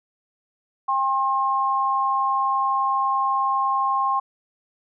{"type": "tone pair together", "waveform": "sine", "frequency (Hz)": [801, 1069.2], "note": ["G5", "C6"], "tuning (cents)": [37, 37], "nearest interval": "perfect fourth", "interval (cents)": 500, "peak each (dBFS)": [-24, -20], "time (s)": [0.88, 4.2], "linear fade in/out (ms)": 10, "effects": []}